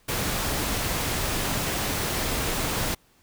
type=noise; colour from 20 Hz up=pink; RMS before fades=-27 dBFS; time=0.08-2.95 s; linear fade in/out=10 ms; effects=pink hiss -61 dBFS RMS until 3.22 s